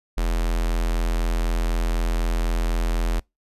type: tone with notch filter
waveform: square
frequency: 42 Hz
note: E1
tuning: 33 cents sharp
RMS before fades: -22 dBFS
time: 0.17-3.2 s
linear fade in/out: 10 ms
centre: 130 Hz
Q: 1.2
effects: noise-tail reverb RT60 0.2 s tail -26 dB re dry + resampled to 32000 Hz